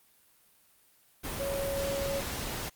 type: tone in noise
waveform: sine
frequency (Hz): 554.4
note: C#5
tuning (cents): 0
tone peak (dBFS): -31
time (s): 1.39-2.21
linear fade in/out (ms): 20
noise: pink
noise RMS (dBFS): -36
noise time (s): 1.23-2.7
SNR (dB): +2
effects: white hiss -64 dBFS RMS until 2.75 s + Opus 32 kbps